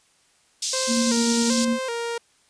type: band-pass noise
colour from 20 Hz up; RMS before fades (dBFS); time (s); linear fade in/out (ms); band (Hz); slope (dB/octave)
pink; -27; 0.62-1.65; 5; 4300 to 7900; 24
type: tone with vibrato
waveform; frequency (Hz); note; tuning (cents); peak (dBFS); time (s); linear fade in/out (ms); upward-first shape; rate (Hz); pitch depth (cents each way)
sawtooth; 494.1; B4; +1; -22; 0.73-2.18; 5; square; 1.3; 95
type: tone with tremolo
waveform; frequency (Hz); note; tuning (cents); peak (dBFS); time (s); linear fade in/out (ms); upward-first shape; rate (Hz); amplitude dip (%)
sine; 233.1; A#3; 0; -19; 0.87-1.79; 50; square; 9.9; 25
effects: white hiss -61 dBFS RMS until 2.49 s + resampled to 22050 Hz